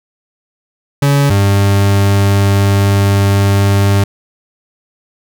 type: tone pair in turn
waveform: 40% pulse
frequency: 141.4 / 99.56 Hz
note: C#3 / G2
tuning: +35 / +27 cents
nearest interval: tritone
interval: 608 cents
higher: first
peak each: -7 dBFS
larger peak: neither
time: 1.02-1.3 / 1.3-4.04 s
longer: second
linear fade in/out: 5 ms
effects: none